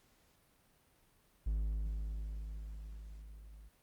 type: tone with level ramp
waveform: triangle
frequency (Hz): 52.7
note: G#1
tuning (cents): +26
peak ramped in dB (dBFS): -29 to -50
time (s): 1.46-3.69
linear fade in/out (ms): 10
effects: pink hiss -70 dBFS RMS until 3.82 s + Opus 48 kbps